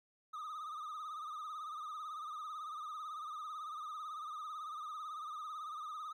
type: tone with vibrato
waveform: triangle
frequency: 1233 Hz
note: D#6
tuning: 16 cents flat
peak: -40 dBFS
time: 0.33-6.13 s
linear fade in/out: 10 ms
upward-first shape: sine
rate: 18 Hz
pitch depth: 76 cents each way
effects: none